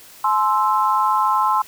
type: chord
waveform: sine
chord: Ab augmented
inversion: none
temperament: equal with one note detuned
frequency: 852 / 1046.5 / 1318.5 Hz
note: Ab5 / C6 / E6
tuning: +44 / 0 / 0 cents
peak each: -20 / -17 / -22 dBFS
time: 0.24-1.62 s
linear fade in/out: 5 ms
effects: white hiss -44 dBFS RMS until 1.67 s